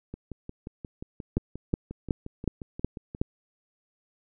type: two click trains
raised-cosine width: 3 ms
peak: -24 / -11 dBFS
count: 18 / 6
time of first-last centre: 0.14-3.149 / 1.37-3.215 s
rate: 5.65 / 2.71 Hz
effects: none